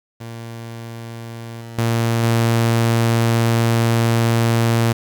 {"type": "tone with level steps", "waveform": "sawtooth", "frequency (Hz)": 115.6, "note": "A#2", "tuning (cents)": -14, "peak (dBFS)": [-26, -28, -12, -10], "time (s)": [0.2, 4.93], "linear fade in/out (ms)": 10, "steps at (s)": [1.61, 1.78, 2.23], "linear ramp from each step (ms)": 5, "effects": ["8-bit"]}